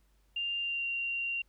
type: tone with pitch glide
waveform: sine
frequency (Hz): 2794 to 2764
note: F7 to F7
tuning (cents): 0 to -19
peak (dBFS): -31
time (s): 0.36-1.42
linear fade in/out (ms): 5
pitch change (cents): -19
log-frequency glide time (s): 0.59-0.85
effects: added 50 Hz sine -65 dBFS peak until 1.48 s + pink hiss -74 dBFS RMS until 1.48 s